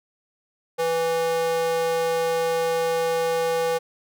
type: tone with high-pass filter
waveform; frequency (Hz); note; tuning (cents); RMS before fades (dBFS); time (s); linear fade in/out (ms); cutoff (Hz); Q
square; 164.81; E3; 0; -23; 0.78-3.79; 20; 570; 5.6
effects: none